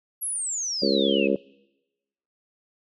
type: exponential sweep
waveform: sine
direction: down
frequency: 11540 to 2489 Hz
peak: -26 dBFS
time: 0.21-1.28 s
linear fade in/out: 20 ms
type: harmonic tone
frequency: 68.6 Hz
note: C#2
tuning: 17 cents flat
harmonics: 3 / 4 / 5 / 6 / 7 / 8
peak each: -27 / -27 / -27 / -27 / -27 / -27 dBFS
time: 0.82-1.36 s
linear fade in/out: 5 ms
effects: noise-tail reverb RT60 1.0 s tail -24 dB re dry